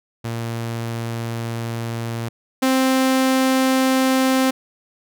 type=tone pair in turn; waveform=sawtooth; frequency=115.8 / 262.2 Hz; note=A#2 / C4; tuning=-11 / +4 cents; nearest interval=octave + major second; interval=1415 cents; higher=second; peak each=-20 / -11 dBFS; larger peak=second; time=0.24-2.29 / 2.62-4.51 s; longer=first; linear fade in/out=10 ms; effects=none